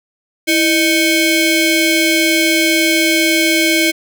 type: ring-modulated tone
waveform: sawtooth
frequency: 942 Hz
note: A#5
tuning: 18 cents sharp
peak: -4 dBFS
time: 0.47-3.92 s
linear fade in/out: 20 ms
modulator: 1270 Hz
effects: none